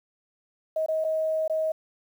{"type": "tone with dropouts", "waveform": "sine", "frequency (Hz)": 633, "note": "D#5", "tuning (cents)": 30, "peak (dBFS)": -23, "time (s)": [0.76, 1.72], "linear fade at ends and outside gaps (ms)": 5, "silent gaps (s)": [[0.862, 0.884], [1.042, 1.046], [1.479, 1.497]], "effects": ["9-bit"]}